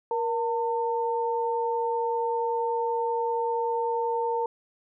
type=tone pair together; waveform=sine; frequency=471 / 902.6 Hz; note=A#4 / A5; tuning=+18 / +44 cents; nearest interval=major seventh; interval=1126 cents; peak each=-27 dBFS; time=0.11-4.46 s; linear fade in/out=2 ms; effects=none